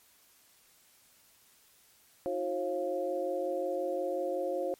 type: tone cluster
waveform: sine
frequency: 318.3 / 363.8 / 539 / 695 Hz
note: D#4 / F#4 / C#5 / F5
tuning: +39 / -29 / -49 / -9 cents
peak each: -40 / -36 / -32 / -39 dBFS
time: 2.26-4.74 s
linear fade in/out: 0 ms
effects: white hiss -63 dBFS RMS until 4.79 s + MP3 64 kbps